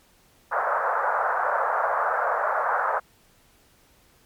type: band-pass noise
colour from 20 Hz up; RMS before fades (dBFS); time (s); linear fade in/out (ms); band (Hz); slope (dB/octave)
white; -24; 0.51-3; 20; 520 to 1500; 48
effects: pink hiss -59 dBFS RMS until 4.25 s + MP3 96 kbps